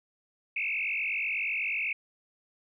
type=tone with frequency modulation; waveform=sine; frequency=2432 Hz; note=D#7; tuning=40 cents flat; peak=-28 dBFS; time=0.56-1.93 s; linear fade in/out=5 ms; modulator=48.1 Hz; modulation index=5.4; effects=none